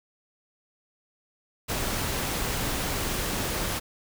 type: noise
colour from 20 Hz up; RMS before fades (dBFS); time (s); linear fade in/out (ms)
pink; -29; 1.68-3.8; 20
effects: none